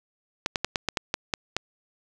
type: clicks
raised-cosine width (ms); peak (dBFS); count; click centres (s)
0.2; -7; 9; 0.461 / 0.558 / 0.646 / 0.758 / 0.887 / 0.972 / 1.141 / 1.338 / 1.566
effects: none